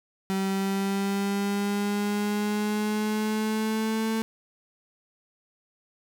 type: exponential sweep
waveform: 35% pulse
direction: up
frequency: 192 to 223 Hz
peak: -23 dBFS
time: 0.3-4.22 s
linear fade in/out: 0 ms
effects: none